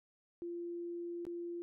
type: tone with dropouts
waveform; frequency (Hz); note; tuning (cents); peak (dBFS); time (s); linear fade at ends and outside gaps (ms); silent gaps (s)
sine; 344.8; F4; -22; -39; 0.42-1.62; 0; 1.252-1.267
effects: none